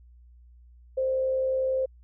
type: tone with frequency modulation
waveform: sine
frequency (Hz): 523.3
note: C5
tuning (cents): 0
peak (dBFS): -23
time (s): 0.97-1.86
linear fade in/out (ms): 10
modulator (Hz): 71.1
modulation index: 0.23
effects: added 60 Hz sine -50 dBFS peak until 2.03 s